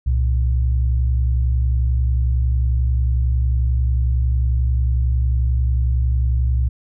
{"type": "tone pair together", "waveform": "sine", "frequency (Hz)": [65, 116.11], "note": ["C2", "A#2"], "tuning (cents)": [-11, -6], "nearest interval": "minor seventh", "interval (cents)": 1005, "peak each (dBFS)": [-15, -23], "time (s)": [0.06, 6.69], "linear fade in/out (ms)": 10, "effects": []}